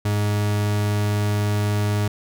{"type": "tone", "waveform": "40% pulse", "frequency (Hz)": 103.83, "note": "G#2", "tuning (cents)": 0, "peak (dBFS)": -18, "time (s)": [0.05, 2.08], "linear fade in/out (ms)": 5, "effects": []}